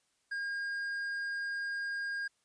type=tone with tanh clipping; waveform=sine; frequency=1619 Hz; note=G#6; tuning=45 cents flat; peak=-35 dBFS; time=0.31-2.28 s; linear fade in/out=10 ms; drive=6 dB; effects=white hiss -75 dBFS RMS until 2.44 s + resampled to 22050 Hz